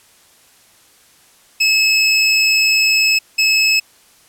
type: tone bursts at uneven times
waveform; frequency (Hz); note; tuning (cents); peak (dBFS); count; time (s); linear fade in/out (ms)
25% pulse; 2591; E7; -30; -7; 2; 1.6-3.19 / 3.38-3.8; 10
effects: white hiss -50 dBFS RMS until 4.28 s + low-pass 12000 Hz 12 dB/octave